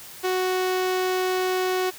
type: tone with notch filter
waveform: sawtooth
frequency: 370 Hz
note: F#4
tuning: in tune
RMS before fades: -24 dBFS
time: 0.23-1.91 s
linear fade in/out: 20 ms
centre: 9800 Hz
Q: 1.1
effects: white hiss -42 dBFS RMS until 1.98 s